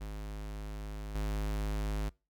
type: tone with level steps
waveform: square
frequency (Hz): 51.91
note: G#1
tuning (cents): 0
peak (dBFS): -39 / -32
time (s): 0-2.1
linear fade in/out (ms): 20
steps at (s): 1.15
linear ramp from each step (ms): 2
effects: noise-tail reverb RT60 0.3 s tail -25 dB re dry

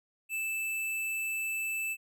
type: tone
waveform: square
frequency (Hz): 2637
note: E7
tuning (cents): 0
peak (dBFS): -32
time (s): 0.29-1.97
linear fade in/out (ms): 50
effects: none

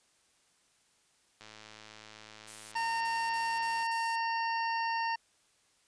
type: click train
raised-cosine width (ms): 0.2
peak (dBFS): -32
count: 262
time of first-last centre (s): 1.41-3.827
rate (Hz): 108
type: noise bursts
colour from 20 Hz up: violet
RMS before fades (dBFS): -43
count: 6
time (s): 2.47-4.16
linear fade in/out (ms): 5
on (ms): 250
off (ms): 38
type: harmonic tone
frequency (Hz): 915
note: A#5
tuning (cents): -32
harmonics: 1 / 2 / 3 / 5 / 6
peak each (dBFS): -31 / -37 / -41 / -45 / -47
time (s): 2.75-5.16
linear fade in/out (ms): 10
effects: white hiss -69 dBFS RMS until 5.87 s + resampled to 22050 Hz

